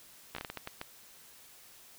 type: slowing click train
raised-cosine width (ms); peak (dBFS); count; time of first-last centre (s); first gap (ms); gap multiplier
0.3; -22; 9; 0.35-0.814; 14; 1.39
effects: white hiss -56 dBFS RMS until 1.98 s